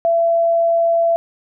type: tone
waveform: sine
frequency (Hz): 672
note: E5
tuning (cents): +33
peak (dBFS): -12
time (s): 0.05-1.16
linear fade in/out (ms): 0
effects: none